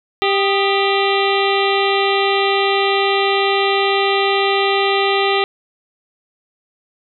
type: harmonic tone with a mistuned harmonic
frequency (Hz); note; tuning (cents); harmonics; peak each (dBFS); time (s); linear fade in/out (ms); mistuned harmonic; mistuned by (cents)
394; G4; +9; 1 / 2 / 3 / 5 / 6 / 7 / 8 / 9 / 10; -17 / -20 / -22 / -24 / -25 / -25 / -26 / -27 / -27; 0.22-5.44; 0; 3; +74
effects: none